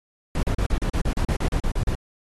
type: noise bursts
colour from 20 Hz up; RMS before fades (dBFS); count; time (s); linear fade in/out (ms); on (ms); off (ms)
brown; -22; 14; 0.35-1.951; 2; 80; 37
effects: AAC 32 kbps